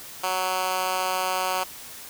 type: tone with high-pass filter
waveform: 10% pulse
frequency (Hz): 185.5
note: F#3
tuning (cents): +5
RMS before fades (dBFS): -26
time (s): 0.23-1.64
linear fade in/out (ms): 10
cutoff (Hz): 770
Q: 0.99
effects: white hiss -41 dBFS RMS until 2.09 s